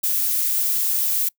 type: noise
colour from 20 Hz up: violet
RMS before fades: -21 dBFS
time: 0.03-1.29 s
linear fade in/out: 10 ms
effects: noise-tail reverb RT60 0.1 s tail -24 dB re dry